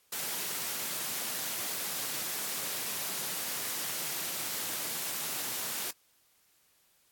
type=high-pass noise; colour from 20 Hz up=white; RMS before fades=-35 dBFS; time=0.12-5.91 s; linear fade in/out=5 ms; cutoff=120 Hz; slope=24 dB/octave; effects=white hiss -68 dBFS RMS until 7.11 s + AAC 64 kbps